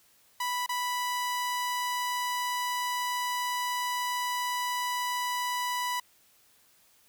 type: tone with dropouts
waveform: sawtooth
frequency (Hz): 987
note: B5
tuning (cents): -1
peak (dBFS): -25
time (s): 0.4-6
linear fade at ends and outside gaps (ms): 5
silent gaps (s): 0.663-0.691
effects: white hiss -63 dBFS RMS until 7.08 s